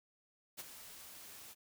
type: noise with ADSR envelope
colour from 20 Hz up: white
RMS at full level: -44 dBFS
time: 0.57-1.55 s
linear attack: 27 ms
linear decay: 29 ms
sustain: -9 dB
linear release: 32 ms
effects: none